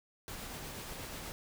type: noise with tremolo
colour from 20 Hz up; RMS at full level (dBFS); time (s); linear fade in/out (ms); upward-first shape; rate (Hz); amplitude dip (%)
pink; -43; 0.28-1.32; 0; triangle; 8.3; 25
effects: none